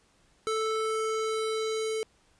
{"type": "tone pair together", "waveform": "square", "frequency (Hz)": [439.6, 1318.5], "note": ["A4", "E6"], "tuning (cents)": [-2, 0], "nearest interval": "octave + perfect fifth", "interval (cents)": 1902, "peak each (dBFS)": [-29, -37], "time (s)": [0.47, 2.03], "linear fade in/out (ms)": 0, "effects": ["pink hiss -65 dBFS RMS until 2.39 s", "resampled to 22050 Hz"]}